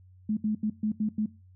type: tone bursts at uneven times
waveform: sine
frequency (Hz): 213.8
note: A3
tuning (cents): -49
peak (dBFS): -24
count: 6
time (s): 0.29-0.37 / 0.44-0.55 / 0.63-0.7 / 0.83-0.92 / 1-1.09 / 1.18-1.26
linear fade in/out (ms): 5
effects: noise-tail reverb RT60 0.3 s tail -20 dB re dry + added 92 Hz sine -52 dBFS peak until 1.55 s